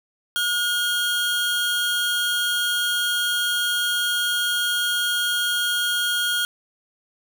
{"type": "tone pair together", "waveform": "45% pulse", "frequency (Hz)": [1438, 3243], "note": ["F#6", "G#7"], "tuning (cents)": [-50, -42], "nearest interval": "octave + major second", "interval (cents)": 1408, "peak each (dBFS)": -23, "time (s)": [0.36, 6.45], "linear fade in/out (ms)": 0, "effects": ["9-bit"]}